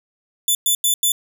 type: tone bursts at uneven times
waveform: 10% pulse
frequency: 3500 Hz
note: A7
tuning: 10 cents flat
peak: -7 dBFS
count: 4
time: 0.48-0.55 / 0.66-0.75 / 0.84-0.94 / 1.03-1.12 s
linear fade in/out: 2 ms
effects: none